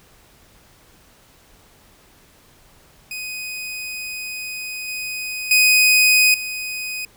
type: tone with level steps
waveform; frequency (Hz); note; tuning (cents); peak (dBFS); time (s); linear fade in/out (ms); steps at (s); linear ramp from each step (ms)
sawtooth; 2500; D#7; +8; -24 / -22 / -8 / -22; 3.11-7.05; 2; 4.88 / 5.51 / 6.34; 2
effects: pink hiss -52 dBFS RMS until 7.16 s